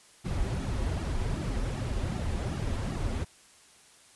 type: noise with flanger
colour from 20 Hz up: brown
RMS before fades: -31 dBFS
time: 0.24-3.25 s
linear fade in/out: 20 ms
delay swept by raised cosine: 1.9 to 6.8 ms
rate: 2.6 Hz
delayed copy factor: -1
effects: white hiss -57 dBFS RMS until 4.15 s + resampled to 24000 Hz